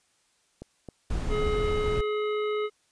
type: click train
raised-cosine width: 2 ms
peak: -26 dBFS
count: 4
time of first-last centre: 0.62-1.422 s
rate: 3.74 Hz
type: noise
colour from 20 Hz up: brown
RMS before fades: -29 dBFS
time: 1.1-2.01 s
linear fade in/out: 5 ms
type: harmonic tone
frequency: 422.6 Hz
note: G#4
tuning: 30 cents sharp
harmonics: 1 / 3 / 5 / 7 / 9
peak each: -26 / -35 / -39 / -45 / -47 dBFS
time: 1.29-2.7 s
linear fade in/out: 50 ms
effects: white hiss -68 dBFS RMS until 2.91 s + resampled to 22050 Hz